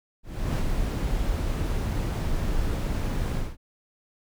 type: noise with ADSR envelope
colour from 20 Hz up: brown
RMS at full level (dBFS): -23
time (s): 0.23-3.57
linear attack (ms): 360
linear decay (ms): 7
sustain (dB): -3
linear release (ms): 210
effects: none

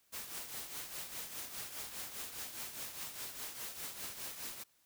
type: noise with tremolo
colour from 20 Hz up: white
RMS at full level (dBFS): -42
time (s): 0.12-4.64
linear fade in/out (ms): 20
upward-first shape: triangle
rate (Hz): 4.9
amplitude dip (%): 65
effects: white hiss -72 dBFS RMS until 4.85 s

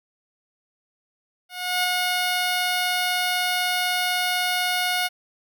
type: tone with ADSR envelope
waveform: 10% pulse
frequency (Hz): 724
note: F#5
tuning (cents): -38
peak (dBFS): -11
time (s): 1.49-5.09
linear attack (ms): 350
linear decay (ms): 6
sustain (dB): -2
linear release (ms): 30
effects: none

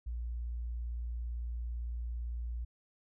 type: tone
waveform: sine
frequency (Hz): 58.9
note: A#1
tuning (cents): +19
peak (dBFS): -35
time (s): 0.06-2.65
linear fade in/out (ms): 10
effects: none

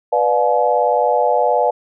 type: chord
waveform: sine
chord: B diminished seventh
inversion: none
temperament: just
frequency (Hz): 493.9 / 592.7 / 711.2 / 853.4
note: B4 / D5 / F5 / Ab5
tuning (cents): 0 / +16 / +31 / +47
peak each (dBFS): -18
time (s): 0.12-1.71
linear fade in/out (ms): 10
effects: none

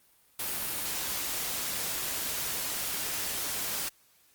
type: noise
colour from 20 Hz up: white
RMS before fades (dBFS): -33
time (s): 0.39-3.89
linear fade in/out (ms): 5
effects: white hiss -64 dBFS RMS until 4.34 s + Opus 32 kbps

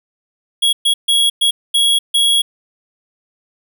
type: tone bursts at uneven times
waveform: square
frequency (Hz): 3322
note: G#7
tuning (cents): 0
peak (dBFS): -11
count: 6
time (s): 0.62-0.73 / 0.85-0.94 / 1.08-1.3 / 1.41-1.51 / 1.74-1.99 / 2.14-2.42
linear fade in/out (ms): 10
effects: none

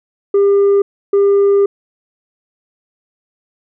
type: tone bursts at uneven times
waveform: sine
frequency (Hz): 400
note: G4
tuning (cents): +35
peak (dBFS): -5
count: 2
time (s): 0.34-0.82 / 1.13-1.66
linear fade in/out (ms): 5
effects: tanh soft clip ceiling -7 dBFS

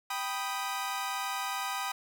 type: chord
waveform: sawtooth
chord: G augmented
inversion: none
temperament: equal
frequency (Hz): 784 / 987.8 / 1244.5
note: G5 / B5 / D#6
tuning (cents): 0 / 0 / 0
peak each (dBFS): -33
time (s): 0.1-1.92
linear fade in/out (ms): 5
effects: none

